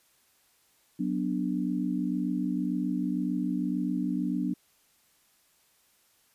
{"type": "chord", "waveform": "sine", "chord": "B minor", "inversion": "second", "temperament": "equal", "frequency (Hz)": [185, 246.9, 293.7], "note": ["F#3", "B3", "D4"], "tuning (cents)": [0, 0, 0], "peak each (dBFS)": -31, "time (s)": [0.99, 4.54], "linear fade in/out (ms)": 10, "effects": ["white hiss -66 dBFS RMS until 6.34 s", "resampled to 32000 Hz"]}